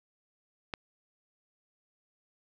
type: click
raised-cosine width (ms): 0.3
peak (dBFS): -18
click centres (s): 0.738
effects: none